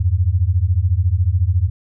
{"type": "beating tone pair", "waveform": "sine", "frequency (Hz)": [83.2, 97.2], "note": ["E2", "G2"], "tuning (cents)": [17, -14], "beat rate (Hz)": 14, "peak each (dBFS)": -16, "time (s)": [0, 1.7], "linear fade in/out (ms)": 10, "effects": []}